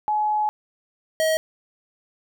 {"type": "tone pair in turn", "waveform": ["sine", "square"], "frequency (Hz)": [848, 635.3], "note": ["G#5", "D#5"], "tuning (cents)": [36, 36], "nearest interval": "perfect fourth", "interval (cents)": 500, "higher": "first", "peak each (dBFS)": -19, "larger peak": "neither", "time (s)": [[0.08, 0.49], [1.2, 1.37]], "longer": "first", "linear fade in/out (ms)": 0, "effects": []}